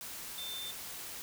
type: tone in noise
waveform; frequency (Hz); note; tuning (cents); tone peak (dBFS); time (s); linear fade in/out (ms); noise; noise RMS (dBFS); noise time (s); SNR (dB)
sine; 3569; A7; +24; -40; 0.38-0.71; 0; white; -44; 0.01-1.22; +1
effects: none